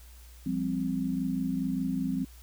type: chord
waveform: sine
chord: F suspended second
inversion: none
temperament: equal with one note detuned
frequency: 174.61 / 199.65 / 261.6 Hz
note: F3 / G3 / C4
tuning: 0 / +32 / 0 cents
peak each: -33 / -33 / -30 dBFS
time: 0.46-2.25 s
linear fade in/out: 5 ms
effects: added 60 Hz sine -48 dBFS peak until 2.42 s + white hiss -57 dBFS RMS until 2.42 s